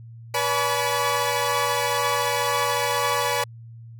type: tone cluster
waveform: sawtooth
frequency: 485.4 / 571 / 852 / 985 / 1140 Hz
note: B4 / D5 / G#5 / B5 / C#6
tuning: -30 / -49 / +44 / -5 / +48 cents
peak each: -24 dBFS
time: 0.34-3.44 s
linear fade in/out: 5 ms
effects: added 115 Hz sine -39 dBFS peak until 3.99 s